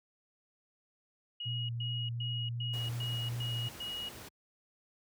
sine tone bursts, 2892 Hz, F#7, 40 cents flat, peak -37 dBFS, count 7, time 1.4-4.09 s, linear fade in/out 5 ms, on 290 ms, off 110 ms
sine tone with vibrato, 118.9 Hz, A#2, 35 cents sharp, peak -34 dBFS, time 1.45-3.69 s, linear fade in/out 20 ms, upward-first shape triangle, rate 2.7 Hz, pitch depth 26 cents each way
pink noise, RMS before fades -48 dBFS, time 2.73-4.29 s, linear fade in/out 10 ms
effects high-pass 60 Hz 12 dB/octave

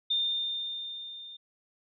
sine tone with level ramp, 3617 Hz, A7, 47 cents sharp, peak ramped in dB -24 to -43 dBFS, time 0.1-1.37 s, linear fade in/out 10 ms, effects none

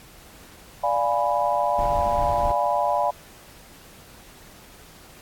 sine chord, D diminished seventh, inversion none, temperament equal, 587.3 / 698.5 / 830.6 / 987.8 Hz, D5 / F5 / Ab5 / Cb6, 0 / 0 / 0 / 0 cents, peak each -25 dBFS, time 0.83-3.11 s, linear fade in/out 10 ms
brown noise, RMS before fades -30 dBFS, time 1.78-2.52 s, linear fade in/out 5 ms
effects pink hiss -48 dBFS RMS until 5.21 s + AAC 64 kbps

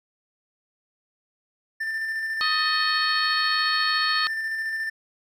triangle tone with tremolo, 1784 Hz, A6, 23 cents sharp, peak -23 dBFS, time 1.8-4.9 s, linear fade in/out 10 ms, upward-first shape square, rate 14 Hz, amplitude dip 25%
harmonic tone, 627 Hz, D#5, 13 cents sharp, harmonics 2 / 3 / 4 / 5 / 6 / 7, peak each -26 / -33 / -34 / -33 / -33 / -25 dBFS, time 2.41-4.27 s, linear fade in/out 0 ms
effects none

